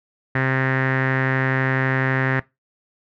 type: tone with low-pass filter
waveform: sawtooth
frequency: 132 Hz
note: C3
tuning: 16 cents sharp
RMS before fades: -20 dBFS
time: 0.35-2.4 s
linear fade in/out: 5 ms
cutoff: 1800 Hz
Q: 7
effects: noise-tail reverb RT60 0.2 s tail -20 dB re dry